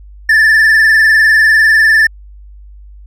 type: tone with vibrato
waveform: triangle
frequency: 1760 Hz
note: A6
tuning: in tune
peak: -3 dBFS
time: 0.29-2.07 s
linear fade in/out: 5 ms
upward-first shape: sine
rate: 20 Hz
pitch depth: 57 cents each way
effects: added 50 Hz sine -32 dBFS peak until 3.06 s

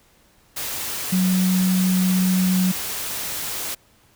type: tone in noise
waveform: sine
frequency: 185 Hz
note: F#3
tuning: in tune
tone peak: -16 dBFS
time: 1.12-2.72 s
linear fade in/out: 10 ms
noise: white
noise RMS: -28 dBFS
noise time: 0.56-3.75 s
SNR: +9 dB
effects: pink hiss -57 dBFS RMS until 4.15 s

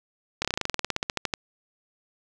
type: slowing click train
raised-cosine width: 0.2 ms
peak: -8 dBFS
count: 19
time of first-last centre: 0.42-1.338 s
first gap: 27 ms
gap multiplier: 1.07
effects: none

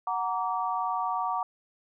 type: chord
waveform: sine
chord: Gb augmented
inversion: none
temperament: equal with one note detuned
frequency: 740 / 932.3 / 1155.1 Hz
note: Gb5 / Bb5 / D6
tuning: 0 / 0 / -29 cents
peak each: -31 dBFS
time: 0.07-1.43 s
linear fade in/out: 2 ms
effects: none

